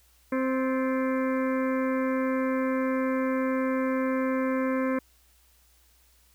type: harmonic tone with a mistuned harmonic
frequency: 261.6 Hz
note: C4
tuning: in tune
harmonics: 1 / 2 / 4 / 5 / 6 / 7 / 8 / 9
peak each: -26 / -29 / -35 / -41 / -41 / -42 / -41 / -47 dBFS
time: 0.32-4.99 s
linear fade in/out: 5 ms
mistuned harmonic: 7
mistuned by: -83 cents
effects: added 60 Hz sine -62 dBFS peak until 6.34 s + white hiss -63 dBFS RMS until 6.34 s